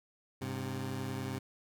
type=tone pair together; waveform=20% pulse; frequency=101.18 / 131 Hz; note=G#2 / C3; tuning=-45 / +2 cents; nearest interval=major third; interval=447 cents; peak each=-35 / -33 dBFS; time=0.41-1.39 s; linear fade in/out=10 ms; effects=none